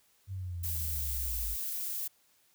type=linear sweep; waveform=sine; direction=down; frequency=98 to 49.86 Hz; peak=-35 dBFS; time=0.27-1.57 s; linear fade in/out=50 ms
type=noise; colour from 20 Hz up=violet; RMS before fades=-36 dBFS; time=0.63-2.08 s; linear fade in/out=10 ms
effects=white hiss -68 dBFS RMS until 2.54 s